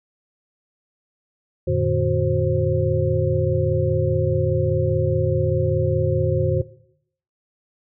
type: tone cluster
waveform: sine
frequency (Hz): 88.2 / 113.1 / 149.2 / 366.8 / 528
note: F2 / A2 / D3 / F#4 / C5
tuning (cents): +18 / +48 / +28 / -15 / +16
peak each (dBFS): -24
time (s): 1.67-6.62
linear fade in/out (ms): 10
effects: noise-tail reverb RT60 0.7 s tail -17 dB re dry